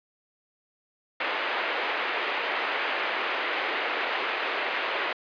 white band-pass noise, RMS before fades -29 dBFS, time 1.2-5.13 s, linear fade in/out 5 ms, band 360 to 2700 Hz, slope 24 dB/octave, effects resampled to 11025 Hz

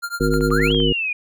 square tone with tremolo, 1396.9 Hz, F6, in tune, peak -22 dBFS, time 0.02-0.73 s, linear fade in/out 20 ms, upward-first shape triangle, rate 9.9 Hz, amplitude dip 100%
harmonic tone, 51.91 Hz, G#1, in tune, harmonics 1 / 3 / 5 / 7 / 9, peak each -22 / -22 / -22 / -22 / -22 dBFS, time 0.2-0.93 s, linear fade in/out 10 ms
clicks, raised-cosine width 0.5 ms, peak -22 dBFS, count 8, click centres 0.339 / 0.409 / 0.505 / 0.6 / 0.673 / 0.704 / 0.746 / 0.802 s
sine exponential two-way sweep, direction up then down, 1147 to 3322 to 2414 Hz, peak -20 dBFS, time 0.51-1.13 s, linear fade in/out 5 ms, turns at 0.73 s
effects none

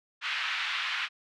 white band-pass noise, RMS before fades -32 dBFS, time 0.21-1.09 s, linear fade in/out 50 ms, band 1200 to 3200 Hz, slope 24 dB/octave, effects none

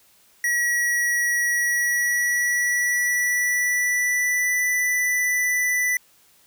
square tone with pitch glide, 1920 to 1983.1 Hz, B6 to B6, -49 to +7 cents, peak -20 dBFS, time 0.44-5.97 s, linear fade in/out 2 ms, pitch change +56 cents, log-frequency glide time 1.5-4.64 s, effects white hiss -57 dBFS RMS until 6.46 s

